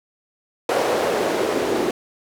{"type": "noise with band-pass filter sweep", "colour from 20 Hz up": "white", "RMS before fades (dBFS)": -21, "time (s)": [0.69, 1.91], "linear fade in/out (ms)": 2, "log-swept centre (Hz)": [540, 360], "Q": 2.5, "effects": []}